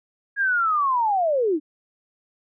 sine linear sweep, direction down, 1655 to 281.5 Hz, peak -18 dBFS, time 0.36-1.6 s, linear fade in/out 50 ms, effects none

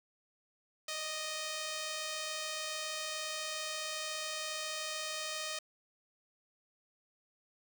5% pulse tone pair together, 595.1 / 622.3 Hz, D5 / D#5, +23 / 0 cents, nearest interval minor second, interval 77 cents, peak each -38 / -26 dBFS, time 0.88-5.59 s, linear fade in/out 5 ms, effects 10-bit

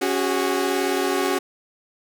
sawtooth chord, C# suspended fourth, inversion none, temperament equal with one note detuned, 277.2 / 370 / 408.4 Hz, C#4 / F#4 / G#4, 0 / 0 / -29 cents, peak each -22 / -19 / -22 dBFS, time 0.01-1.39 s, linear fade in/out 10 ms, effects none

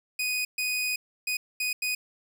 sawtooth tone bursts at uneven times, 2489 Hz, D#7, in tune, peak -23 dBFS, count 5, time 0.19-0.45 / 0.58-0.96 / 1.27-1.37 / 1.6-1.73 / 1.82-1.95 s, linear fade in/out 5 ms, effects none

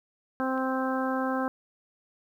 harmonic tone, 261.6 Hz, C4, in tune, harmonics 1 / 2 / 3 / 4 / 5 / 6, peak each -29 / -32 / -34 / -35 / -36 / -37 dBFS, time 0.4-1.48 s, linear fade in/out 0 ms
click, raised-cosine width 0.3 ms, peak -36 dBFS, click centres 0.578 s
effects 10-bit

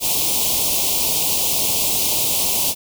white band-stop noise, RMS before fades -19 dBFS, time 0-2.75 s, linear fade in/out 50 ms, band 1000 to 2500 Hz, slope 48 dB/octave, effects none

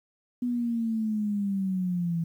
sine linear sweep, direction down, 246.9 to 164.5 Hz, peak -25 dBFS, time 0.42-2.24 s, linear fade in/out 5 ms, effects 10-bit

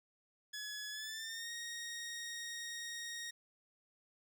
15% pulse tone with pitch glide, 1695 to 1869.9 Hz, G#6 to A#6, +35 to +5 cents, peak -36 dBFS, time 0.53-3.31 s, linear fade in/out 10 ms, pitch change +170 cents, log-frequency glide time 0.9-1.51 s, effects none

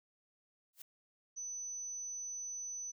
blue noise with exponential growth, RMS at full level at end -44 dBFS, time 0.73-0.82 s, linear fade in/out 5 ms, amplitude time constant 18 ms
sine tone, 6000 Hz, F#8, 23 cents sharp, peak -40 dBFS, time 1.36-2.92 s, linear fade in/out 20 ms
effects none

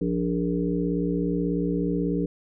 harmonic tone, 58.27 Hz, A#1, in tune, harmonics 1 / 3 / 5 / 7 / 8, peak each -35 / -26 / -27 / -31 / -32 dBFS, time 0.01-2.26 s, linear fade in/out 5 ms, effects none

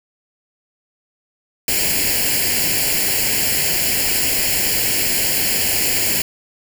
white noise with comb filter, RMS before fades -18 dBFS, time 1.68-6.22 s, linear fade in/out 2 ms, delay 0.41 ms, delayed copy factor +0.8, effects none

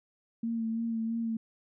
sine tone with vibrato, 227.4 Hz, A#3, 43 cents flat, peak -29 dBFS, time 0.43-1.37 s, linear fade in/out 5 ms, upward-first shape sine, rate 3 Hz, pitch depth 26 cents each way, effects none

